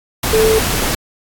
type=tone in noise; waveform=sine; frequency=440 Hz; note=A4; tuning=in tune; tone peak=-10 dBFS; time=0.33-0.59 s; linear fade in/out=5 ms; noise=pink; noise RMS=-17 dBFS; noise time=0.23-0.95 s; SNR=+4 dB; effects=AAC 64 kbps